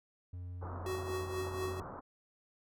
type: tone with pitch glide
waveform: triangle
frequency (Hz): 89.3 to 89.92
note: F2 to F#2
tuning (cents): +39 to -49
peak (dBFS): -39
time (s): 0.33-1.82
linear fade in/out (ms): 5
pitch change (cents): +12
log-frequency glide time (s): 0.78-0.94
type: low-pass noise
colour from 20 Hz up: white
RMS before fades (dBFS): -46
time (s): 0.61-2.01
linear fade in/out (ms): 20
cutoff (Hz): 1300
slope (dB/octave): 48
type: tone with tremolo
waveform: square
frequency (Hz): 373.6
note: F#4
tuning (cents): +17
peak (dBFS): -35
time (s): 0.86-1.8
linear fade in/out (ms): 2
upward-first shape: triangle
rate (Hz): 4.2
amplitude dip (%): 65
effects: none